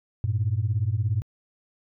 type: beating tone pair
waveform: sine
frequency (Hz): 97.7 / 114.7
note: G2 / A#2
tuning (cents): -5 / -28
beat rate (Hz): 17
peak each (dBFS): -24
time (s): 0.24-1.22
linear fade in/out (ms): 0
effects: tanh soft clip ceiling -15 dBFS